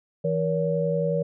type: tone cluster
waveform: sine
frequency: 163.3 / 474.1 / 565 Hz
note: E3 / A#4 / C#5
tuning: -16 / +29 / +33 cents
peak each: -26 dBFS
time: 0.24-1.23 s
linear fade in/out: 10 ms
effects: none